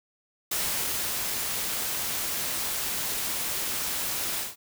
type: noise with ADSR envelope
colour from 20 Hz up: white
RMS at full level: -28 dBFS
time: 0.51-4.56 s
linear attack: 7 ms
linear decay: 680 ms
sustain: -2 dB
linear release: 170 ms
effects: none